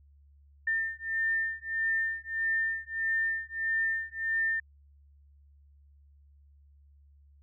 sine beating tone pair, 1801 / 1802.6 Hz, A6 / A6, +40 / +41 cents, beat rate 1.6 Hz, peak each -31 dBFS, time 0.67-4.6 s, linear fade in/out 5 ms, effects added 71 Hz sine -56 dBFS peak until 7.42 s

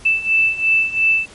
sine beating tone pair, 2642 / 2644.9 Hz, E7 / E7, +3 / +5 cents, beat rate 2.9 Hz, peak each -18 / -15 dBFS, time 0.05-1.26 s, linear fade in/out 10 ms, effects pink hiss -42 dBFS RMS until 1.34 s + MP3 48 kbps

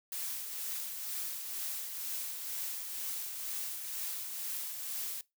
blue noise with tremolo, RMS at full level -37 dBFS, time 0.12-5.21 s, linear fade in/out 2 ms, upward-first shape triangle, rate 2.1 Hz, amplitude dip 45%, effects noise-tail reverb RT60 0.2 s tail -21 dB re dry

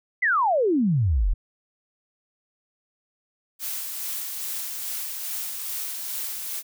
sine exponential sweep, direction down, 2093 to 35.34 Hz, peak -18 dBFS, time 0.22-1.34 s, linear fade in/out 10 ms
blue noise with tremolo, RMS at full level -30 dBFS, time 3.59-6.63 s, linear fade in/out 50 ms, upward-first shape sine, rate 2.4 Hz, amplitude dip 30%
effects none

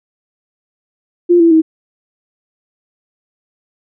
sine tone with pitch steps, 349.2 / 334 / 319.5 Hz, F4 / E4 / D#4, 0 / +23 / +46 cents, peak -5 dBFS, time 1.29-1.62 s, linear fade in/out 20 ms, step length 110 ms, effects none

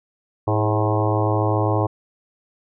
harmonic tone with a mistuned harmonic, 107.4 Hz, A2, 41 cents flat, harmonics 1 / 3 / 4 / 5 / 6 / 7 / 8 / 9 / 10, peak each -20 / -25 / -26 / -27 / -28 / -28 / -29 / -30 / -30 dBFS, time 0.47-1.87 s, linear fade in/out 10 ms, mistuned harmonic 4, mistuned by -48 cents, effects none

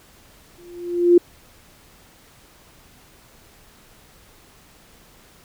sine tone with exponential growth, 349.2 Hz, F4, in tune, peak -6 dBFS, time 0.58-1.18 s, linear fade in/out 5 ms, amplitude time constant 130 ms, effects pink hiss -51 dBFS RMS until 5.44 s

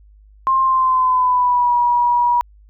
sine tone with pitch glide, 1058 to 964.6 Hz, C6 to B5, +19 to -41 cents, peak -12 dBFS, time 0.47-2.41 s, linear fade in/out 0 ms, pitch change -160 cents, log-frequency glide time 0.62-1.75 s, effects added 51 Hz sine -44 dBFS peak until 2.69 s

